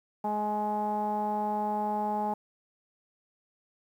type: tone with low-pass filter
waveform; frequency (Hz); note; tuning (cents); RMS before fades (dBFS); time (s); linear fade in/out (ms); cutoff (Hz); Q
sawtooth; 210.2; G#3; +21; -30; 0.24-2.34; 5; 830; 8.3
effects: 10-bit